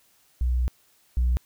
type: tone pair in turn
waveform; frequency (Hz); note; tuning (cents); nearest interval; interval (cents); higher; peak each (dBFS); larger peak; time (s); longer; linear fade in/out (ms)
sine; 61.74 / 61.17; B1 / B1; 0 / -16; unison; 16; first; -19 / -17; second; 0.41-0.68 / 1.17-1.37; first; 0
effects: tanh soft clip ceiling -17 dBFS + white hiss -62 dBFS RMS until 1.45 s